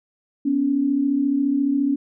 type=tone pair together; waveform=sine; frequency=247.8 / 282.2 Hz; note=B3 / C#4; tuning=+6 / +31 cents; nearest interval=major second; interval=225 cents; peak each=-24 / -18 dBFS; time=0.45-1.96 s; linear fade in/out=10 ms; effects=none